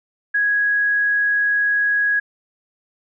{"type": "tone", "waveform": "sine", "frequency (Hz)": 1661.2, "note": "G#6", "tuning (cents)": 0, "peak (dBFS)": -15, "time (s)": [0.34, 2.2], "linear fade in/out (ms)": 10, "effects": []}